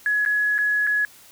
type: tone with dropouts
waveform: sine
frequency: 1686 Hz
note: G#6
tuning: 26 cents sharp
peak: -18 dBFS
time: 0.06-1.05 s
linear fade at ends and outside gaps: 1 ms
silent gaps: 0.251-0.26 / 0.581-0.587 / 0.868-0.872 s
effects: white hiss -49 dBFS RMS until 1.31 s